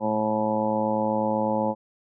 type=harmonic tone with a mistuned harmonic; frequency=108.1 Hz; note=A2; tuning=30 cents flat; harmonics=1 / 2 / 3 / 4 / 5 / 6 / 7 / 8 / 9; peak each=-38 / -27 / -33 / -38 / -26 / -36 / -35 / -28 / -34 dBFS; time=0-1.75 s; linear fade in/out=50 ms; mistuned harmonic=1; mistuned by=+70 cents; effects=none